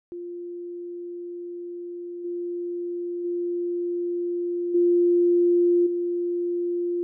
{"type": "tone with level steps", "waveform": "sine", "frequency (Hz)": 349.2, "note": "F4", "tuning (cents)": 0, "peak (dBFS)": [-32, -27, -24, -16, -23], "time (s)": [0.12, 7.03], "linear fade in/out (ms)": 0, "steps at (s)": [2.24, 3.24, 4.74, 5.86], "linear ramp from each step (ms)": 10, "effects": []}